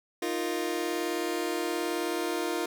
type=chord; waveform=sawtooth; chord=Eb suspended second; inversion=none; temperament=just; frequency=311.1 / 350 / 466.7 Hz; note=Eb4 / F4 / Bb4; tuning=0 / +4 / +2 cents; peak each=-30 / -27 / -31 dBFS; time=0.22-2.66 s; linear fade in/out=5 ms; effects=none